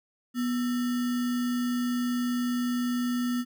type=tone with sample-and-hold; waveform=sine; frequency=244.7 Hz; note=B3; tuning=16 cents flat; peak=-25 dBFS; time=0.34-3.45 s; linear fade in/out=50 ms; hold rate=1575 Hz; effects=none